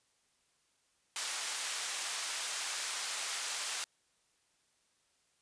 white band-pass noise, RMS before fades -38 dBFS, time 1.16-3.84 s, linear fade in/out 0 ms, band 820 to 8700 Hz, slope 12 dB/octave, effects white hiss -74 dBFS RMS until 5.41 s + resampled to 22050 Hz

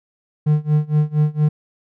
triangle tone with tremolo, 151.1 Hz, D3, 50 cents sharp, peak -9 dBFS, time 0.46-1.49 s, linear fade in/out 10 ms, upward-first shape sine, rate 4.3 Hz, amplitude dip 95%, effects none

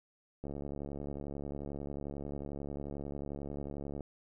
click train, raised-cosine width 2 ms, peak -28 dBFS, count 255, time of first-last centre 0.44-4.007 s, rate 71.2 Hz, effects none

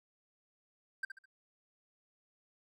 triangle tone with echo, 1568 Hz, G6, in tune, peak -31 dBFS, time 1.03-1.05 s, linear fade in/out 5 ms, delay 69 ms, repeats 3, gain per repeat -9 dB, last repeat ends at 1.257 s, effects none

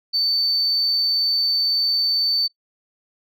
sine tone, 4541 Hz, C#8, 41 cents sharp, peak -16 dBFS, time 0.13-2.48 s, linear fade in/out 20 ms, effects noise-tail reverb RT60 0.1 s tail -23 dB re dry + tanh soft clip ceiling -14 dBFS

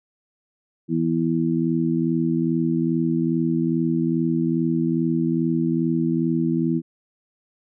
harmonic tone, 82.41 Hz, E2, in tune, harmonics 2 / 3 / 4, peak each -23 / -23 / -23 dBFS, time 0.88-6.82 s, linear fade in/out 50 ms, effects none

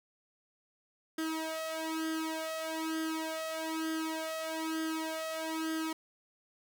sawtooth tone with flanger, 319.8 Hz, D#4, 48 cents sharp, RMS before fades -36 dBFS, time 1.18-5.93 s, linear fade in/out 5 ms, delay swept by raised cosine 0.61 to 1.54 ms, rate 1.1 Hz, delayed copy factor +1, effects none

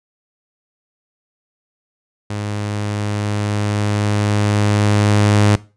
sawtooth tone with level ramp, 103.83 Hz, G#2, in tune, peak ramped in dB -18 to -6 dBFS, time 2.3-5.56 s, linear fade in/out 5 ms, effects noise-tail reverb RT60 0.3 s tail -19 dB re dry + resampled to 22050 Hz

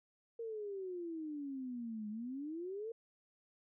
sine exponential two-way sweep, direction down then up, 466.2 to 207.7 to 466.2 Hz, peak -40 dBFS, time 0.39-2.92 s, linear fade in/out 5 ms, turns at 2.09 s, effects none

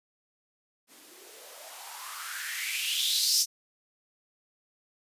violet noise with band-pass filter sweep, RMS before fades -32 dBFS, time 0.87-3.46 s, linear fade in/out 50 ms, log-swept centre 250 to 5700 Hz, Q 4.9, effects resampled to 32000 Hz

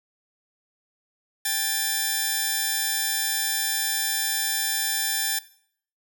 5% pulse tone pair together, 794 / 1760 Hz, G5 / A6, +22 / 0 cents, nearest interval octave + major second, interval 1378 cents, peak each -19 / -13 dBFS, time 1.45-5.39 s, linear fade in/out 5 ms, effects noise-tail reverb RT60 0.6 s tail -20 dB re dry

